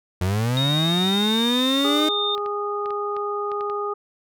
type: linear sweep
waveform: 35% pulse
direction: up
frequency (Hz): 87.31 to 311.1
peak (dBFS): -18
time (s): 0.21-2.09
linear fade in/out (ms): 5
type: tone with pitch glide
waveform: sine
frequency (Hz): 3729 to 3638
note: A#7 to A#7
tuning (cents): 0 to -43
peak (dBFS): -22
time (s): 0.57-2.35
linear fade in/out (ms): 0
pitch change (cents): -43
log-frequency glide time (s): 0.68-1.72
type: clicks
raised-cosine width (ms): 0.3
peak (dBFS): -24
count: 11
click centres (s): 1.592 / 1.774 / 1.81 / 2.379 / 2.461 / 2.859 / 2.906 / 3.166 / 3.517 / 3.609 / 3.699
type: harmonic tone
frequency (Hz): 411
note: G#4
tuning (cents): -18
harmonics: 1 / 2 / 3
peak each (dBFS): -26 / -33 / -27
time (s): 1.84-3.94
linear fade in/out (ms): 10
effects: none